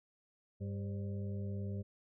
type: harmonic tone with a mistuned harmonic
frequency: 99.4 Hz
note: G2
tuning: 25 cents sharp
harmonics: 1 / 2 / 4 / 5 / 6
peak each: -38 / -43 / -50 / -54 / -57 dBFS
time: 0.6-1.83 s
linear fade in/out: 20 ms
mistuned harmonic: 5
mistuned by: +74 cents
effects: none